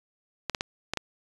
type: clicks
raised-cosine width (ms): 0.2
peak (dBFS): -11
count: 5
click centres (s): 0.497 / 0.548 / 0.609 / 0.936 / 0.973
effects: resampled to 22050 Hz